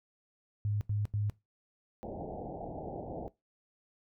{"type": "tone bursts", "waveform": "sine", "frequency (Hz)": 103.83, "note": "G#2", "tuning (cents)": 0, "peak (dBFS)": -29, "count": 3, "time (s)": [0.65, 1.298], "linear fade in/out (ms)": 0, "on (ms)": 160, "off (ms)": 84}
{"type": "low-pass noise", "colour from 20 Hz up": "white", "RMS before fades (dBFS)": -41, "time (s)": [2.03, 3.28], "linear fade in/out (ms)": 0, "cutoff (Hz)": 820, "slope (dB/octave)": 96}
{"effects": ["noise-tail reverb RT60 0.2 s tail -19 dB re dry"]}